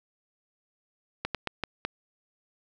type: slowing click train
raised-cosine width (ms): 0.3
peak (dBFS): -13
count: 5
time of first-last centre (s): 1.25-1.85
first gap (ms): 97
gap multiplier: 1.3
effects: none